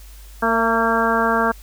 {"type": "harmonic tone with a mistuned harmonic", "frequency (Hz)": 228.4, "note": "A#3", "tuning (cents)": -35, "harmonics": [1, 2, 3, 4, 5, 6, 7], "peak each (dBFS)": [-23, -23, -23, -23, -23, -23, -23], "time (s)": [0.42, 1.52], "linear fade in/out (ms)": 10, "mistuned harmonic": 3, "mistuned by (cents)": -23, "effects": ["added 50 Hz sine -38 dBFS peak until 1.62 s", "white hiss -48 dBFS RMS until 1.62 s"]}